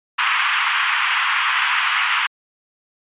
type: band-pass noise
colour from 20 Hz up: pink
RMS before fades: -19 dBFS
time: 0.18-2.27 s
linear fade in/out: 10 ms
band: 1000 to 3200 Hz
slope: 48 dB/octave
effects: resampled to 8000 Hz